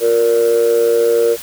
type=tone with amplitude modulation; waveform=sine; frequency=466.2 Hz; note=A#4; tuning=in tune; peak=-5 dBFS; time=0-1.37 s; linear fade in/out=50 ms; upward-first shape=sine; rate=113 Hz; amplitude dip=80%; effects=tanh soft clip ceiling -5 dBFS + white hiss -31 dBFS RMS until 1.42 s